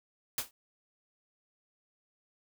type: noise with exponential decay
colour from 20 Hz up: white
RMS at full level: -28 dBFS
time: 0.38-0.51 s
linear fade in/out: 2 ms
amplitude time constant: 27 ms
effects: none